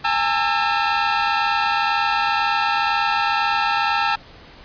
sawtooth tone cluster, 816 / 898 / 1333 Hz, G#5 / A5 / E6, -31 / +35 / +19 cents, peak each -18 dBFS, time 0.04-4.16 s, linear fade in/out 10 ms, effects pink hiss -44 dBFS RMS until 4.64 s + resampled to 11025 Hz

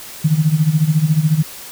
sine tone with tremolo, 155.56 Hz, D#3, in tune, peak -8 dBFS, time 0.24-1.43 s, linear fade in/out 10 ms, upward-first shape sine, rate 14 Hz, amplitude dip 80%, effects white hiss -34 dBFS RMS until 1.71 s

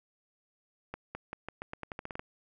accelerating click train, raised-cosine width 0.5 ms, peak -23 dBFS, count 13, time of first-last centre 0.94-2.194 s, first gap 210 ms, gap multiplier 0.86, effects none

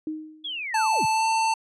sine tone with exponential decay, 311.1 Hz, D#4, in tune, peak -25 dBFS, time 0.07-0.63 s, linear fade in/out 2 ms, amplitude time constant 120 ms
sine linear sweep, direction down, 3445 to 64.2 Hz, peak -29 dBFS, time 0.44-1.06 s, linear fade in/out 10 ms
square tone with pitch glide, 880 to 892.3 Hz, A5 to A5, 0 to +24 cents, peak -21 dBFS, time 0.74-1.54 s, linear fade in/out 5 ms, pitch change +24 cents, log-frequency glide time 1.12-1.26 s
effects resampled to 24000 Hz

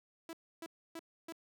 sawtooth tone bursts, 329.6 Hz, E4, in tune, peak -39 dBFS, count 4, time 0.29-1.324 s, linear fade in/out 2 ms, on 41 ms, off 290 ms, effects none

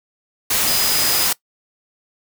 sine tone in noise, 4978 Hz, D#8, in tune, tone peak -21 dBFS, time 0.67-1.27 s, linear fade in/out 5 ms, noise white, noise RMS -18 dBFS, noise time 0.5-1.33 s, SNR -6 dB, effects noise-tail reverb RT60 0.1 s tail -21 dB re dry

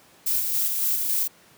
violet noise with tremolo, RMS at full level -23 dBFS, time 0.26-1.28 s, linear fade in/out 10 ms, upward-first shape square, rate 3.6 Hz, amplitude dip 30%, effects pink hiss -54 dBFS RMS until 1.57 s + high-pass 150 Hz 12 dB/octave

